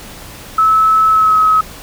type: tone with pitch glide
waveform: sine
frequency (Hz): 1300 to 1277.7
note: E6 to D#6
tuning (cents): -24 to +46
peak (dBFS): -7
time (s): 0.58-1.61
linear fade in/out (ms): 5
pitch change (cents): -30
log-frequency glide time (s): 1.1-1.37
effects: pink hiss -33 dBFS RMS until 1.82 s